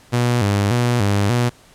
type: tone with vibrato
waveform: sawtooth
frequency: 110.7 Hz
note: A2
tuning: 11 cents sharp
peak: -11 dBFS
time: 0.12-1.5 s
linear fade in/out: 20 ms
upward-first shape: square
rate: 1.7 Hz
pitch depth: 160 cents each way
effects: pink hiss -49 dBFS RMS until 1.74 s + low-pass 11000 Hz 12 dB/octave